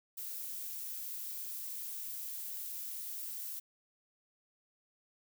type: noise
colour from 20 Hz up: violet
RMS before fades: -42 dBFS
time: 0.17-3.6 s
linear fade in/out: 10 ms
effects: none